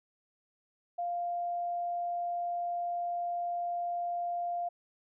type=tone; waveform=sine; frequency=698 Hz; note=F5; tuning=1 cent flat; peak=-31 dBFS; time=0.98-4.69 s; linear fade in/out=10 ms; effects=none